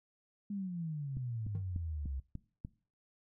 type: exponential sweep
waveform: sine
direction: down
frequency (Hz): 207.7 to 64.6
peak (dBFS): -36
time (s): 0.5-2.2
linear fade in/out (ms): 5
type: click train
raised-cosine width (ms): 5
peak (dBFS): -29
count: 6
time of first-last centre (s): 1.17-2.649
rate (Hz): 3.38
type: tone with exponential decay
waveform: triangle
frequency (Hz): 155.56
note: D#3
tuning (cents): 0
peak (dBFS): -33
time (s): 1.55-1.68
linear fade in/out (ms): 0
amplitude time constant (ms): 27
effects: noise-tail reverb RT60 0.4 s tail -20 dB re dry